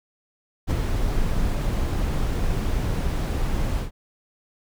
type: noise with ADSR envelope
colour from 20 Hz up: brown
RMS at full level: -20 dBFS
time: 0.67-3.91 s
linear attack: 37 ms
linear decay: 20 ms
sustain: -3 dB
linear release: 120 ms
effects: none